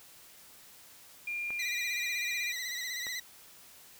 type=tone; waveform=sine; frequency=2400 Hz; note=D7; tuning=37 cents sharp; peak=-33 dBFS; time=1.27-2.52 s; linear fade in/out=5 ms
type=clicks; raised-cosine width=0.5 ms; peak=-30 dBFS; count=2; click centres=1.505 / 3.068 s
type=tone with vibrato; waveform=20% pulse; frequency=1975.5 Hz; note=B6; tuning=in tune; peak=-30 dBFS; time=1.59-3.2 s; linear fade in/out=5 ms; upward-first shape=sine; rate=16 Hz; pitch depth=64 cents each way
effects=white hiss -55 dBFS RMS until 3.99 s